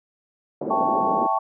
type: band-pass noise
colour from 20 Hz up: pink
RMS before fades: -28 dBFS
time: 0.61-1.27 s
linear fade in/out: 5 ms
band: 220 to 620 Hz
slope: 24 dB/octave
type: chord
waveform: sine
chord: A dominant seventh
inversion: second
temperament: equal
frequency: 659.3 / 784 / 880 / 1108.7 Hz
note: E5 / G5 / A5 / C#6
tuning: 0 / 0 / 0 / 0 cents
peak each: -28 / -24 / -24 / -24 dBFS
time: 0.7-1.39 s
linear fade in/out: 10 ms
effects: none